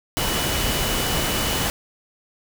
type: tone in noise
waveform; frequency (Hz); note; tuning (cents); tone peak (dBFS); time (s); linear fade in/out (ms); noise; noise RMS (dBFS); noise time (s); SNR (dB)
sine; 2960; F#7; 0; -30; 0.17-1.67; 0; pink; -23; 0.17-1.7; -10
effects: none